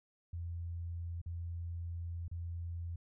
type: tone with dropouts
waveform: sine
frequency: 85.2 Hz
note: F2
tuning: 42 cents flat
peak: -38 dBFS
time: 0.33-2.96 s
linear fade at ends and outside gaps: 5 ms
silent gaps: 1.216-1.26 / 2.281-2.313 s
effects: none